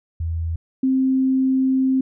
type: tone pair in turn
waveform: sine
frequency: 82.41 / 262.9 Hz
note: E2 / C4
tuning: 0 / +8 cents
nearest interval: octave + minor sixth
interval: 2008 cents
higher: second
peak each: -21 / -15 dBFS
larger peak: second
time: 0.2-0.56 / 0.83-2.01 s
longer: second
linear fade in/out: 5 ms
effects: none